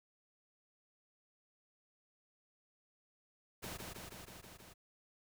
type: noise with echo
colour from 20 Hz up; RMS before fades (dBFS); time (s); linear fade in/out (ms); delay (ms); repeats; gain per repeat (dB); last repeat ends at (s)
pink; -45; 3.62-3.78; 20; 160; 6; -2; 4.74
effects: none